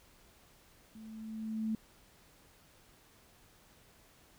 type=tone with level ramp; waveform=sine; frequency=219.8 Hz; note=A3; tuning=2 cents flat; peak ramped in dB=-48 to -30 dBFS; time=0.95-1.75 s; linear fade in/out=2 ms; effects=pink hiss -63 dBFS RMS until 4.38 s